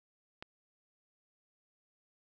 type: click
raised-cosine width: 0.3 ms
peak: -27 dBFS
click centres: 0.425 s
effects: none